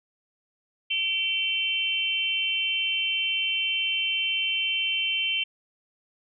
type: tone cluster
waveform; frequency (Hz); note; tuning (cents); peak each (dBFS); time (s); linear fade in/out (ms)
sine; 2315 / 2719 / 3101; D7 / F7 / G7; -25 / -47 / -19; -32 / -28 / -26; 0.9-5.44; 10
effects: none